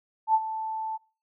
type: tone with ADSR envelope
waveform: sine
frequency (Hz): 880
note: A5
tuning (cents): 0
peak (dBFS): -16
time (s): 0.27-0.98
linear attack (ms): 73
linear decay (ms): 46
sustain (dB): -13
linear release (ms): 26
effects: noise-tail reverb RT60 0.4 s tail -25 dB re dry